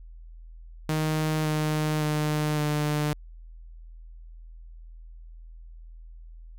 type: tone with pitch steps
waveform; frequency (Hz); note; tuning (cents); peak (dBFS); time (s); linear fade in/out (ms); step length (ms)
sawtooth; 155.6 / 153.55 / 151.52 / 149.52; D#3 / D#3 / D#3 / D3; 0 / -23 / -46 / +31; -20; 0.89-3.13; 2; 560
effects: added 41 Hz sine -42 dBFS peak until 6.58 s